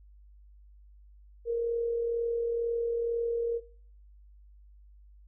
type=tone with amplitude modulation; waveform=sine; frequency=467 Hz; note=A#4; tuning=3 cents sharp; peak=-25 dBFS; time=1.45-3.61 s; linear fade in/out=50 ms; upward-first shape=sine; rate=42.1 Hz; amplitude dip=35%; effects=noise-tail reverb RT60 0.5 s tail -20 dB re dry + added 50 Hz sine -52 dBFS peak until 5.27 s